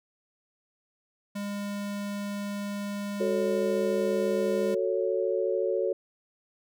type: tone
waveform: square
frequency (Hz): 202.9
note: G#3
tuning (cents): -40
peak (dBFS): -32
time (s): 1.35-4.75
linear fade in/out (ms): 10
type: chord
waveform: sine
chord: F# minor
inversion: none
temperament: just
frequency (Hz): 370 / 444 / 555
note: F#4 / A4 / C#5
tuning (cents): 0 / +16 / +2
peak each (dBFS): -29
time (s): 3.2-5.93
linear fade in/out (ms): 5
effects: none